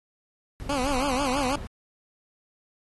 brown noise, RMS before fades -35 dBFS, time 0.6-1.67 s, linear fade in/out 0 ms
15% pulse tone with vibrato, 268.4 Hz, C4, 44 cents sharp, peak -18 dBFS, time 0.69-1.56 s, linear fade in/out 5 ms, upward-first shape sine, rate 6.1 Hz, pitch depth 140 cents each way
effects AAC 32 kbps

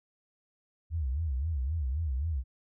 sine tone with vibrato, 72.6 Hz, D2, 19 cents flat, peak -28 dBFS, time 0.9-2.44 s, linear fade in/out 50 ms, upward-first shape sine, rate 3.8 Hz, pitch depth 250 cents each way, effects none

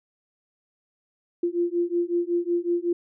sine beating tone pair, 344 / 349.4 Hz, F4 / F4, -26 / +1 cents, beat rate 5.4 Hz, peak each -25 dBFS, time 1.43-2.93 s, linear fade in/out 5 ms, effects none

